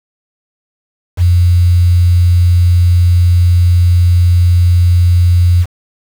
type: tone with quantisation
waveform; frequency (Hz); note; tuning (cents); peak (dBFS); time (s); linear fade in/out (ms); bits
sine; 88; F2; +14; -5; 1.17-5.66; 50; 5
effects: none